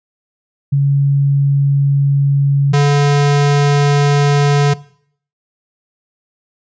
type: tone pair in turn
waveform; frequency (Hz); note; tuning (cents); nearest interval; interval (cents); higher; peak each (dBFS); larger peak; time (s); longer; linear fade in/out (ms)
sine / square; 140 / 143.6; C#3 / D3; +18 / -39; unison; 43; second; -9; neither; 0.72-2.73 / 2.73-4.74; neither; 10
effects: noise-tail reverb RT60 0.6 s tail -20 dB re dry + resampled to 16000 Hz